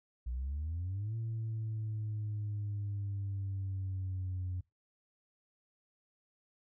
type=exponential two-way sweep; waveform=sine; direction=up then down; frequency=58.27 to 113.7 to 90.7 Hz; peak=-33 dBFS; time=0.26-4.61 s; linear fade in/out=10 ms; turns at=1.16 s; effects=noise-tail reverb RT60 0.2 s tail -24 dB re dry + tanh soft clip ceiling -32 dBFS